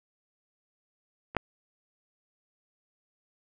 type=clicks; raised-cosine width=0.5 ms; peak=-25 / -9 dBFS; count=2; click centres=1.349 / 1.367 s; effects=none